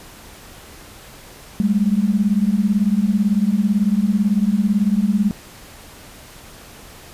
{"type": "beating tone pair", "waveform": "sine", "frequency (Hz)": [196, 214], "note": ["G3", "A3"], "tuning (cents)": [0, -48], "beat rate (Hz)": 18, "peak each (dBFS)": -17, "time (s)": [1.6, 5.31], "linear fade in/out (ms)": 0, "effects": ["pink hiss -41 dBFS RMS until 7.13 s", "resampled to 32000 Hz"]}